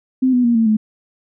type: tone with pitch steps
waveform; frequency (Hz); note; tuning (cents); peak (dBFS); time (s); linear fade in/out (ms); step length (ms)
sine; 259 / 247.4 / 236.4 / 225.9 / 215.8; C4 / B3 / A#3 / A3 / A3; -17 / +3 / +24 / +46 / -33; -11; 0.22-0.77; 10; 110
effects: none